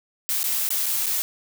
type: noise with dropouts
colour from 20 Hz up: blue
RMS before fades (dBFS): -24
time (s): 0.29-1.22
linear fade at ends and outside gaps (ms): 0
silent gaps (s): 0.431-0.441 / 0.69-0.705 / 0.859-0.864 / 1.06-1.066
effects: none